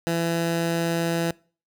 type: tone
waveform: 15% pulse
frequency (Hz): 167.6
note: E3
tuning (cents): +29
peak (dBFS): -16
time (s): 0.07-1.31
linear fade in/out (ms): 0
effects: noise-tail reverb RT60 0.4 s tail -24 dB re dry